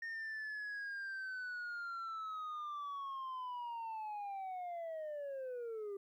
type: linear sweep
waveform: sine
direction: down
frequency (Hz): 1839 to 391.4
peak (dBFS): -38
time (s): 0.02-5.97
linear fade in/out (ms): 5
effects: tanh soft clip ceiling -40 dBFS + 13-bit